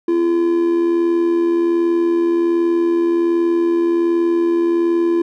triangle tone with amplitude modulation, 340.7 Hz, F4, 43 cents flat, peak -9 dBFS, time 0.08-5.22 s, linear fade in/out 5 ms, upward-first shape sine, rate 81.3 Hz, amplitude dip 45%, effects none

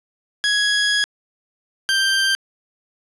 20% pulse tone pair in turn, 1667 / 1572.9 Hz, G#6 / G6, +6 / +5 cents, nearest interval minor second, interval 101 cents, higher first, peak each -11 dBFS, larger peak neither, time 0.44-1.04 / 1.89-2.35 s, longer first, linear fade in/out 0 ms, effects resampled to 24000 Hz + 7-bit

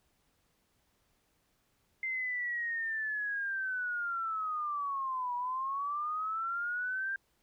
sine linear two-way sweep, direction down then up, 2088 to 966 to 1595 Hz, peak -32 dBFS, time 2.03-7.16 s, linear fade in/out 2 ms, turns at 5.35 s, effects pink hiss -74 dBFS RMS until 7.42 s

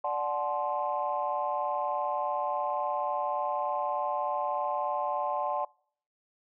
sine chord, D dominant seventh, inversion none, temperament equal with one note detuned, 587.3 / 740 / 863.4 / 1046.5 Hz, D5 / F#5 / A5 / C6, 0 / 0 / -33 / 0 cents, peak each -33 dBFS, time 0.04-5.65 s, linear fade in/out 5 ms, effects noise-tail reverb RT60 0.6 s tail -26 dB re dry + tanh soft clip ceiling -18 dBFS

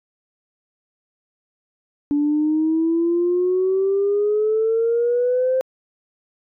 sine exponential sweep, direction up, 288.1 to 524 Hz, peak -15 dBFS, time 2.11-5.61 s, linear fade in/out 0 ms, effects tanh soft clip ceiling -11 dBFS

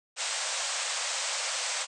white band-pass noise, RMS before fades -32 dBFS, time 0.16-1.87 s, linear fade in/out 50 ms, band 500 to 8600 Hz, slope 96 dB/octave, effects none

